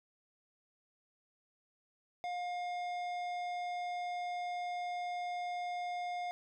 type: tone with tanh clipping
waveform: sine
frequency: 711 Hz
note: F5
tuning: 31 cents sharp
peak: -38 dBFS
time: 2.24-6.31 s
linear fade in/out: 0 ms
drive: 13 dB
effects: none